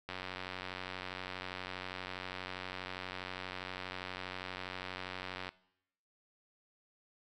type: click train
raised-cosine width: 0.3 ms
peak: -24 dBFS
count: 500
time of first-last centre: 0.09-5.49 s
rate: 92.4 Hz
effects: noise-tail reverb RT60 0.8 s tail -21 dB re dry